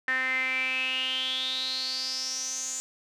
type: tone with band-pass filter sweep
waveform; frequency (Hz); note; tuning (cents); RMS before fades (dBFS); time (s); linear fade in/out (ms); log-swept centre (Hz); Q
sawtooth; 259.4; C4; -15; -30; 0.08-2.8; 0; 1800 to 7100; 10
effects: none